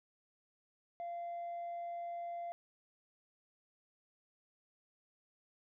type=tone with tanh clipping; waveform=triangle; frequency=690 Hz; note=F5; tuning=21 cents flat; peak=-40 dBFS; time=1-2.52 s; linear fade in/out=0 ms; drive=6 dB; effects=none